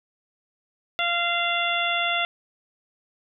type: harmonic tone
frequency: 691 Hz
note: F5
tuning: 19 cents flat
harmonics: 1 / 2 / 3 / 4 / 5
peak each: -28 / -28 / -28 / -28 / -28 dBFS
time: 0.99-2.25 s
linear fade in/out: 0 ms
effects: none